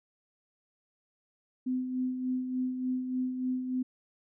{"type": "tone with tremolo", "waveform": "sine", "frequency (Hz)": 255, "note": "C4", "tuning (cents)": -44, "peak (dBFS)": -27, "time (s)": [1.66, 3.83], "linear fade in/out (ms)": 10, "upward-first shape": "sine", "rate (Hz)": 3.4, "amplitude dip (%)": 50, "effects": []}